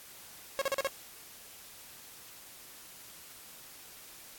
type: tone bursts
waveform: sawtooth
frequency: 546 Hz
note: C#5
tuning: 26 cents flat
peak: -24 dBFS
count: 5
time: 0.59-0.871 s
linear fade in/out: 0 ms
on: 25 ms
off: 39 ms
effects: white hiss -51 dBFS RMS until 4.38 s + AAC 64 kbps